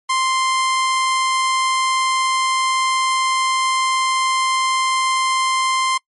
sawtooth tone, 1046.5 Hz, C6, in tune, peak -12 dBFS, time 0.09-5.98 s, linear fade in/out 10 ms, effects noise-tail reverb RT60 0.1 s tail -25 dB re dry + MP3 48 kbps

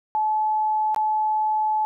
sine tone with dropouts, 861 Hz, A5, 38 cents flat, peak -19 dBFS, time 0.15-1.85 s, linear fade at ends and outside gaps 0 ms, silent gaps 0.946-0.962 s, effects none

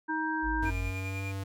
harmonic tone, 315.1 Hz, D#4, 22 cents sharp, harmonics 1 / 3 / 5, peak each -33 / -33 / -33 dBFS, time 0.08-0.71 s, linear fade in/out 20 ms
sine tone, 51.91 Hz, G#1, in tune, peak -31 dBFS, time 0.42-0.93 s, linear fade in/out 50 ms
square tone with pitch glide, 92.5 to 97.27 Hz, F#2 to G2, 0 to -13 cents, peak -34 dBFS, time 0.62-1.44 s, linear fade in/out 10 ms, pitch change +87 cents, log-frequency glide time 0.78-1.23 s
triangle tone with tremolo, 2404 Hz, D7, 40 cents sharp, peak -36 dBFS, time 0.65-1.32 s, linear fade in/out 5 ms, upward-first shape sine, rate 10 Hz, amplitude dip 50%
effects none

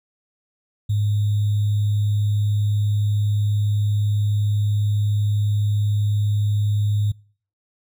sine tone with sample-and-hold, 103.83 Hz, G#2, in tune, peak -17 dBFS, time 0.89-7.12 s, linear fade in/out 10 ms, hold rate 3675 Hz, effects noise-tail reverb RT60 0.5 s tail -26 dB re dry

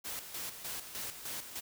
white noise with tremolo, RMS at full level -40 dBFS, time 0.04-1.61 s, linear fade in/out 20 ms, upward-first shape square, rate 3.3 Hz, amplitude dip 60%, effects none

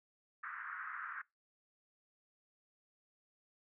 white band-pass noise, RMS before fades -45 dBFS, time 0.43-1.22 s, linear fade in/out 10 ms, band 1200 to 1700 Hz, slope 48 dB/octave, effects noise-tail reverb RT60 0.2 s tail -23 dB re dry

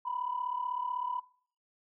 sine tone pair together, 964 / 1000 Hz, B5 / B5, -42 / +21 cents, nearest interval minor second, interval 63 cents, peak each -35 / -34 dBFS, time 0.05-1.2 s, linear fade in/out 10 ms, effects noise-tail reverb RT60 0.5 s tail -21 dB re dry + tanh soft clip ceiling -24 dBFS

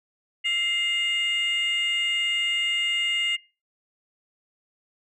sine tone pair together, 2093 / 2837 Hz, C7 / F7, 0 / +27 cents, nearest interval perfect fourth, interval 527 cents, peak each -24 / -22 dBFS, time 0.44-3.37 s, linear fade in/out 20 ms, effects noise-tail reverb RT60 0.3 s tail -22 dB re dry + tanh soft clip ceiling -19 dBFS

